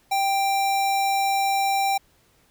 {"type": "tone with sample-and-hold", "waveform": "sine", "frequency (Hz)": 785, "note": "G5", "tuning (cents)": 2, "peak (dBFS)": -19, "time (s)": [0.11, 1.98], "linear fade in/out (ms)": 10, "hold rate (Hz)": 3150, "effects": ["pink hiss -61 dBFS RMS until 2.5 s"]}